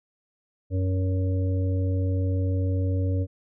harmonic tone, 93.3 Hz, F#2, 15 cents sharp, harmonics 1 / 3 / 5 / 6, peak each -22 / -32 / -36 / -38 dBFS, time 0.7-3.27 s, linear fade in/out 50 ms, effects none

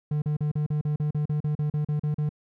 triangle tone bursts, 149.8 Hz, D3, 35 cents sharp, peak -21 dBFS, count 15, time 0.11-2.292 s, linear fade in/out 5 ms, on 110 ms, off 38 ms, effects none

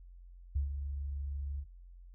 sine tone with ADSR envelope, 70.2 Hz, C#2, 22 cents sharp, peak -27 dBFS, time 0.55-1.66 s, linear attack 11 ms, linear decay 120 ms, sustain -8 dB, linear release 68 ms, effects added 44 Hz sine -50 dBFS peak until 2.14 s

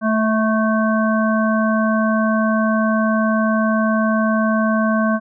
harmonic tone with a mistuned harmonic, 220 Hz, A3, in tune, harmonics 1 / 3 / 5 / 7, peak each -16 / -21 / -23 / -24 dBFS, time 0.01-5.2 s, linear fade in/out 50 ms, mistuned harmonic 3, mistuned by -20 cents, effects none

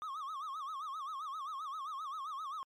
triangle tone with vibrato, 1174.7 Hz, D6, in tune, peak -37 dBFS, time 0.02-2.63 s, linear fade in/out 0 ms, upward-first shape sine, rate 7.6 Hz, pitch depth 170 cents each way, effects MP3 96 kbps

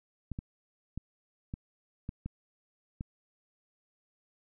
clicks, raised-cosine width 5 ms, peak -24 dBFS, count 7, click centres 0.317 / 0.389 / 0.976 / 1.539 / 2.091 / 2.26 / 3.009 s, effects none

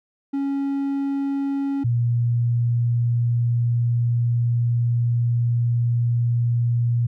triangle / sine tone pair in turn, 277.2 / 118.93 Hz, C#4 / A#2, 0 / +35 cents, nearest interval octave + minor third, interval 1465 cents, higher first, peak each -19 / -17 dBFS, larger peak second, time 0.33-1.84 / 1.84-7.07 s, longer second, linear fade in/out 10 ms, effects none

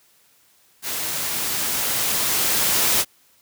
white noise with level ramp, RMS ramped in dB -27 to -18 dBFS, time 0.82-3.05 s, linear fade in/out 50 ms, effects white hiss -58 dBFS RMS until 3.41 s + high-pass 60 Hz 12 dB/octave

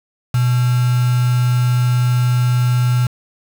sine tone with quantisation, 123.47 Hz, B2, in tune, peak -12 dBFS, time 0.34-3.07 s, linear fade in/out 5 ms, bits 4, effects none

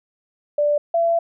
sine tone pair in turn, 588 / 673.8 Hz, D5 / E5, +2 / +38 cents, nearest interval major second, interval 236 cents, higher second, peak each -15 dBFS, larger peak neither, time 0.58-0.78 / 0.94-1.19 s, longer second, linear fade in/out 5 ms, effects none

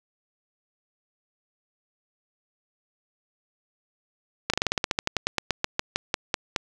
slowing click train, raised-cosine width 0.2 ms, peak -5 dBFS, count 21, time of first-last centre 4.5-6.562 s, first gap 36 ms, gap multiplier 1.1, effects none

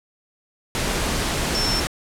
sine tone in noise, 5390 Hz, E8, 38 cents sharp, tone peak -22 dBFS, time 1.55-1.8 s, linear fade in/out 0 ms, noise pink, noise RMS -23 dBFS, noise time 0.75-1.87 s, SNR -2 dB, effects low-pass 10000 Hz 12 dB/octave

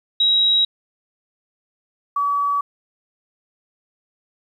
sine tone pair in turn, 3839 / 1141.3 Hz, B7 / D6, -50 / -50 cents, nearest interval octave + major sixth, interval 2100 cents, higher first, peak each -13 / -17 dBFS, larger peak first, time 0.2-0.65 / 2.16-2.61 s, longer neither, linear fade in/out 5 ms, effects 9-bit

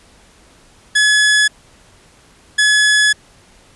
sawtooth tone bursts at uneven times, 1700 Hz, G#6, 40 cents sharp, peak -6 dBFS, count 2, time 0.95-1.48 / 2.58-3.13 s, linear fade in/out 10 ms, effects pink hiss -48 dBFS RMS until 3.75 s + resampled to 24000 Hz

